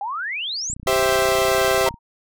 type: exponential sweep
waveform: sine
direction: up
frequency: 771 to 7970 Hz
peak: -24 dBFS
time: 0.01-0.74 s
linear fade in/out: 2 ms
type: click train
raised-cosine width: 5 ms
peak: -24 dBFS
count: 39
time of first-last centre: 0.7-1.942 s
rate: 30.6 Hz
type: chord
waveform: sawtooth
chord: C major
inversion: second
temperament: equal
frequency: 392 / 523.3 / 659.3 Hz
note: G4 / C5 / E5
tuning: 0 / 0 / 0 cents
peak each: -17 dBFS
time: 0.87-1.89 s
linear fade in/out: 2 ms
type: tone with exponential decay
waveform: sine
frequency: 932.3 Hz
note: A#5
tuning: in tune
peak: -20 dBFS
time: 1.86-1.99 s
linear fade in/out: 5 ms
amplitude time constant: 27 ms
effects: none